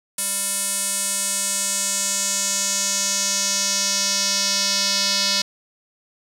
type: tone with band-pass filter sweep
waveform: square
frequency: 198 Hz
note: G3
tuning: 18 cents sharp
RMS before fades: -22 dBFS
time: 0.18-5.42 s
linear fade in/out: 5 ms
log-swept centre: 9600 to 4800 Hz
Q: 2.8
effects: none